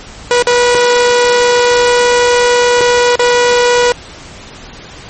sawtooth tone with dropouts, 486.4 Hz, B4, 26 cents flat, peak -3 dBFS, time 0.31-3.92 s, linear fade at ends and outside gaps 0 ms, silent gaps 0.424-0.471 / 0.747-0.751 / 2.809-2.813 / 3.156-3.194 s, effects pink hiss -32 dBFS RMS until 5.09 s + MP3 32 kbps

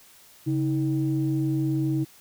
sine tone pair together, 137.82 / 318.1 Hz, C#3 / D#4, -10 / +38 cents, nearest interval octave + major second, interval 1448 cents, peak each -24 dBFS, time 0.46-2.05 s, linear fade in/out 20 ms, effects tanh soft clip ceiling -15 dBFS + white hiss -53 dBFS RMS until 2.2 s

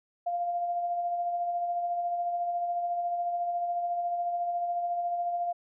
sine tone with tremolo, 698 Hz, F5, 1 cent flat, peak -26 dBFS, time 0.26-5.53 s, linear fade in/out 10 ms, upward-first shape sine, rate 14 Hz, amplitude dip 35%, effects none

